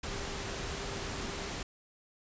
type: tone in noise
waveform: sine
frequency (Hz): 396.2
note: G4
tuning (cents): +18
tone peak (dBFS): -46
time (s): 0.06-1.49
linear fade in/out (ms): 5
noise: pink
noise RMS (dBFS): -38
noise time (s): 0.03-1.63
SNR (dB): -11
effects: resampled to 16000 Hz